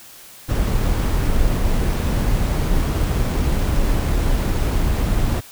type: noise with sample-and-hold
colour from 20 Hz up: brown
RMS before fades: -18 dBFS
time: 0.48-5.41 s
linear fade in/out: 20 ms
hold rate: 11025 Hz
effects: white hiss -42 dBFS RMS until 5.51 s